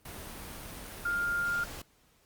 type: tone in noise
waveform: sine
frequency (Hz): 1405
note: F6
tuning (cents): +10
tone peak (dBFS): -28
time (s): 1.05-1.64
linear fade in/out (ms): 5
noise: pink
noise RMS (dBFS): -43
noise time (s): 0.05-1.82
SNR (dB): +12
effects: pink hiss -66 dBFS RMS until 2.25 s + Opus 32 kbps